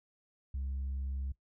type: tone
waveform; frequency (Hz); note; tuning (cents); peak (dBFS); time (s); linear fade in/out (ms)
sine; 67.3; C2; +49; -32; 0.54-1.32; 5
effects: noise-tail reverb RT60 0.1 s tail -20 dB re dry + tanh soft clip ceiling -32 dBFS